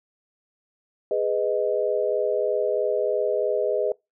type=chord; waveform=sine; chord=G# minor; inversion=none; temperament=just; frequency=415.3 / 498.4 / 623 Hz; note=G#4 / B4 / D#5; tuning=0 / +16 / +2 cents; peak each=-25 dBFS; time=1.11-3.92 s; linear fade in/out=2 ms; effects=noise-tail reverb RT60 0.2 s tail -24 dB re dry